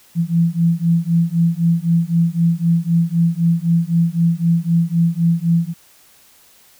sine beating tone pair, 166.2 / 170.1 Hz, E3 / F3, +15 / -45 cents, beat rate 3.9 Hz, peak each -16 dBFS, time 0.15-5.74 s, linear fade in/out 50 ms, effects white hiss -50 dBFS RMS until 6.79 s

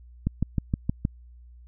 click train, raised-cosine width 5 ms, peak -11 dBFS, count 6, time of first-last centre 0.27-1.051 s, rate 6.4 Hz, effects added 60 Hz sine -46 dBFS peak until 1.67 s

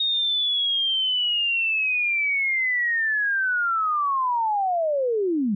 sine linear sweep, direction down, 3729 to 189.2 Hz, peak -20 dBFS, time 0-5.55 s, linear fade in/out 5 ms, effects none

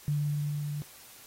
sine tone with level ramp, 146.83 Hz, D3, in tune, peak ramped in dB -25 to -32 dBFS, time 0.08-0.82 s, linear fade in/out 0 ms, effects white hiss -52 dBFS RMS until 1.26 s + AAC 48 kbps

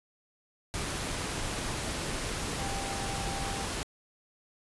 sine tone in noise, 789 Hz, G5, 11 cents sharp, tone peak -39 dBFS, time 2.59-3.65 s, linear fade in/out 0 ms, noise pink, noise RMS -34 dBFS, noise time 0.74-3.83 s, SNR -8 dB, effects resampled to 24000 Hz

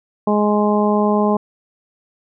harmonic tone, 208.9 Hz, G#3, 10 cents sharp, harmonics 1 / 2 / 3 / 4 / 5, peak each -16 / -19 / -21 / -22 / -23 dBFS, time 0.27-1.37 s, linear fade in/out 5 ms, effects none

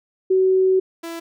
sine / sawtooth tone pair in turn, 376.6 / 333.6 Hz, F#4 / E4, +31 / +21 cents, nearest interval major second, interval 210 cents, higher first, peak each -13 / -25 dBFS, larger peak first, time 0.3-0.8 / 1.03-1.2 s, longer first, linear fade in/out 10 ms, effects none

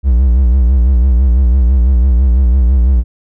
triangle tone with vibrato, 62.8 Hz, B1, 30 cents sharp, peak -4 dBFS, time 0.03-3.04 s, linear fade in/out 50 ms, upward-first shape sine, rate 6 Hz, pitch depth 130 cents each way, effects none

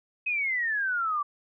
sine exponential sweep, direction down, 2556 to 1148 Hz, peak -25 dBFS, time 0.26-1.23 s, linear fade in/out 10 ms, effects none

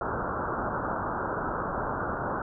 white low-pass noise, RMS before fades -31 dBFS, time 0.01-2.42 s, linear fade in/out 2 ms, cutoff 1500 Hz, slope 96 dB/octave, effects none

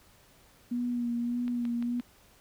sine tone with vibrato, 240.3 Hz, B3, 47 cents flat, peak -28 dBFS, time 0.71-2.01 s, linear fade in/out 10 ms, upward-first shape sine, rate 1.7 Hz, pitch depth 26 cents each way
click train, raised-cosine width 0.3 ms, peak -30 dBFS, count 4, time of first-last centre 1.48-1.998 s, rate 5.79 Hz
effects pink hiss -60 dBFS RMS until 2.4 s

